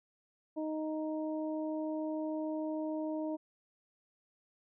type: harmonic tone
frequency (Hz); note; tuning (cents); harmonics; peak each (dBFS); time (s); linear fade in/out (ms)
311.1; D#4; 0; 1 / 2 / 3; -35 / -39 / -47; 0.56-3.37; 20
effects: none